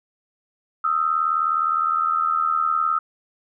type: tone pair together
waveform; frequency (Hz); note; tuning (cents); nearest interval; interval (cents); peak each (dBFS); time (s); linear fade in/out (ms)
sine; 1253.5 / 1333; D#6 / E6; +12 / +19; minor second; 107; -21; 0.84-2.99; 5
effects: none